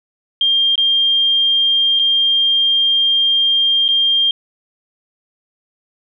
sine tone with dropouts, 3200 Hz, G7, 35 cents sharp, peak -11 dBFS, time 0.41-4.31 s, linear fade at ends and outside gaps 2 ms, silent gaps 0.756-0.778 / 1.992-1.995 / 3.881-3.887 s, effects none

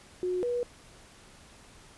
sine tone pair in turn, 363.3 / 484.9 Hz, F#4 / B4, -32 / -32 cents, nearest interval perfect fourth, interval 500 cents, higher second, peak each -27 dBFS, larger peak neither, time 0.23-0.43 / 0.43-0.63 s, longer neither, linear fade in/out 0 ms, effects pink hiss -54 dBFS RMS until 1.97 s + resampled to 24000 Hz

